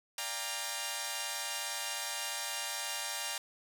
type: chord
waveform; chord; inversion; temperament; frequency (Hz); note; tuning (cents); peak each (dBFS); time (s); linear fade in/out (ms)
5% pulse; G minor seventh; second; equal with one note detuned; 587.3 / 698.5 / 801.9 / 932.3; D5 / F5 / G5 / Bb5; 0 / 0 / +39 / 0; -32 / -32 / -29 / -27; 0.18-3.38; 2
effects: none